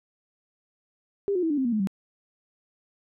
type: tone with pitch steps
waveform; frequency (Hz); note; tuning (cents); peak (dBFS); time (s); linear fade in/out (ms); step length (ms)
sine; 400 / 360.5 / 324.9 / 292.8 / 263.9 / 237.8 / 214.4 / 193.19; G4 / F#4 / E4 / D4 / C4 / A#3 / A3 / G3; +35 / -45 / -25 / -5 / +15 / +35 / -45 / -25; -22; 1.28-1.872; 0; 74
effects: none